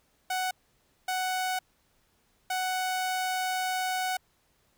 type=tone bursts at uneven times; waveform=sawtooth; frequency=743 Hz; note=F#5; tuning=7 cents sharp; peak=-24 dBFS; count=3; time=0.3-0.51 / 1.08-1.59 / 2.5-4.17 s; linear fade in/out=5 ms; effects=pink hiss -69 dBFS RMS until 4.77 s